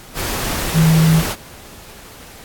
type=tone in noise; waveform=sine; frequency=160.7 Hz; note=E3; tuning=44 cents flat; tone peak=-9 dBFS; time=0.73-1.23 s; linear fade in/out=50 ms; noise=pink; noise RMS=-22 dBFS; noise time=0.14-1.36 s; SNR=+10 dB; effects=pink hiss -39 dBFS RMS until 2.44 s + AAC 64 kbps